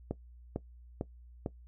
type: click train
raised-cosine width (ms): 2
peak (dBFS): -20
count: 4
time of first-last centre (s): 0.11-1.461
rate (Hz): 2.22
effects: noise-tail reverb RT60 0.1 s tail -17 dB re dry + added 60 Hz sine -51 dBFS peak until 1.67 s